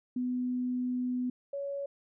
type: tone pair in turn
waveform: sine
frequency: 249.7 / 560.6 Hz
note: B3 / C#5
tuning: +19 / +19 cents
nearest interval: octave + major second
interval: 1400 cents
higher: second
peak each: -29 / -33 dBFS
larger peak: first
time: 0.16-1.3 / 1.53-1.86 s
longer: first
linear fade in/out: 5 ms
effects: none